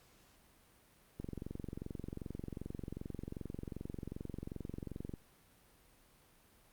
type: click train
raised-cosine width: 3 ms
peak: -29 dBFS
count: 90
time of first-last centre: 1.2-5.138 s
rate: 22.6 Hz
effects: pink hiss -66 dBFS RMS until 6.72 s + Opus 48 kbps

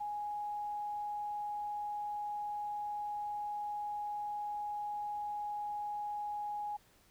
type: tone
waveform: sine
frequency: 830.6 Hz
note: G#5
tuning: in tune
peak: -36 dBFS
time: 0-6.77 s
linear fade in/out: 10 ms
effects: pink hiss -66 dBFS RMS until 7.1 s

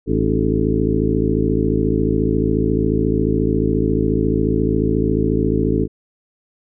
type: harmonic tone with a mistuned harmonic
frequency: 54.2 Hz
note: A1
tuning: 25 cents flat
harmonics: 1 / 2 / 3 / 4 / 5 / 6 / 7 / 8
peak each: -23 / -23 / -23 / -23 / -23 / -23 / -23 / -23 dBFS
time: 0.06-5.88 s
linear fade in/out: 50 ms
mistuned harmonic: 6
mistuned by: -80 cents
effects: none

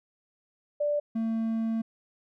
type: tone pair in turn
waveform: sine / triangle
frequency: 587.3 / 224.9 Hz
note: D5 / A3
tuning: 0 / +38 cents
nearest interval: octave + perfect fourth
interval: 1662 cents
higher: first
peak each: -24 dBFS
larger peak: neither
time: 0.8-1 / 1.15-1.82 s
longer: second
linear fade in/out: 10 ms
effects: none

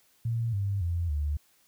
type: tone with pitch steps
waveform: sine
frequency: 115.6 / 99.48 / 85.61 / 73.67 Hz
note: A#2 / G2 / F2 / D2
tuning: -14 / +26 / -34 / +6 cents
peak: -26 dBFS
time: 0.25-1.37 s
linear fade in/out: 5 ms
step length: 280 ms
effects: white hiss -65 dBFS RMS until 1.67 s

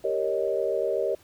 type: chord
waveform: sine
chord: Eb dominant seventh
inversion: first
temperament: equal with one note detuned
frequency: 393.1 / 466.2 / 554.4 / 622.3 Hz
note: G4 / Bb4 / Db5 / Eb5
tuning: +5 / 0 / 0 / 0 cents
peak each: -29 dBFS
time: 0.04-1.15 s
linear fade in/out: 5 ms
effects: pink hiss -57 dBFS RMS until 1.23 s

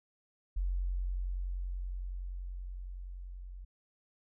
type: tone with level ramp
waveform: sine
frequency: 45.31 Hz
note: F#1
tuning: 36 cents flat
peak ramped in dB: -29 to -43 dBFS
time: 0.56-3.65 s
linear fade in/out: 10 ms
effects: none

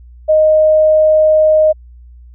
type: tone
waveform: sine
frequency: 621 Hz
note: D#5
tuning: 3 cents flat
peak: -6 dBFS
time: 0.28-1.73 s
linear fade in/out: 20 ms
effects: added 60 Hz sine -35 dBFS peak until 2.34 s

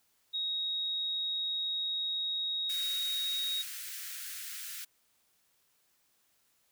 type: tone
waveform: sine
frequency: 3774 Hz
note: A#7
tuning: 21 cents sharp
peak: -31 dBFS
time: 0.33-3.63 s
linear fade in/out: 20 ms
type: high-pass noise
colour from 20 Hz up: white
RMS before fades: -42 dBFS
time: 2.69-4.85 s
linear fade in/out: 10 ms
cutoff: 1400 Hz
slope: 48 dB/octave
effects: white hiss -72 dBFS RMS until 6.71 s

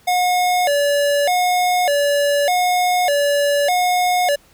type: tone with vibrato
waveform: square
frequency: 644 Hz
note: E5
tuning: 41 cents flat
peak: -15 dBFS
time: 0.07-4.36 s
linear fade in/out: 10 ms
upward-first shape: square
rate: 0.83 Hz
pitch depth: 200 cents each way
effects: pink hiss -52 dBFS RMS until 4.53 s

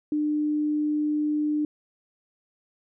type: tone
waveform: sine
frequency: 300 Hz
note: D4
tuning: 37 cents sharp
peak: -22 dBFS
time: 0.12-1.65 s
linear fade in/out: 2 ms
effects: none

